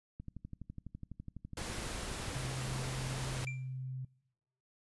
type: click train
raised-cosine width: 5 ms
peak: -32 dBFS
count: 28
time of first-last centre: 0.2-2.45 s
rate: 12 Hz
type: noise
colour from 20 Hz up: pink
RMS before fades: -41 dBFS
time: 1.57-3.45 s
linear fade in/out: 2 ms
type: tone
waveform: sine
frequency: 129.9 Hz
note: C3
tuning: 12 cents flat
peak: -38 dBFS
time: 2.35-4.05 s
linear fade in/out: 5 ms
type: tone with exponential decay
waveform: triangle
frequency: 2361 Hz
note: D7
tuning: 9 cents sharp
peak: -34 dBFS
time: 3.47-3.68 s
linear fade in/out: 2 ms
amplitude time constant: 44 ms
effects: noise-tail reverb RT60 1.0 s tail -25 dB re dry + resampled to 24000 Hz